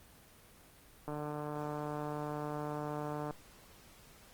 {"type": "click train", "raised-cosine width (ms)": 1, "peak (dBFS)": -26, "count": 333, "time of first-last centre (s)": [1.08, 3.308], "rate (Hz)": 149, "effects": ["pink hiss -59 dBFS RMS until 4.33 s", "Opus 24 kbps"]}